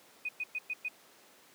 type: tone bursts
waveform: sine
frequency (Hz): 2489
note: D#7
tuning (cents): 0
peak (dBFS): -32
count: 5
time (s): 0.25-0.885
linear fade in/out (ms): 5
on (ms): 39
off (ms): 110
effects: pink hiss -59 dBFS RMS until 1.54 s + high-pass 300 Hz 12 dB/octave